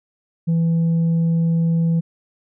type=tone; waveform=sine; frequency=165.8 Hz; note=E3; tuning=10 cents sharp; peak=-12 dBFS; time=0.47-2.01 s; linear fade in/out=20 ms; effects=tanh soft clip ceiling -14 dBFS